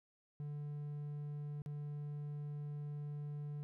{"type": "tone with dropouts", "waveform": "triangle", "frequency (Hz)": 146.83, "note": "D3", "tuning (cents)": 0, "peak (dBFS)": -39, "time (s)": [0.4, 3.63], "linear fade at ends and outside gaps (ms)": 0, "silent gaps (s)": [1.619, 1.661], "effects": []}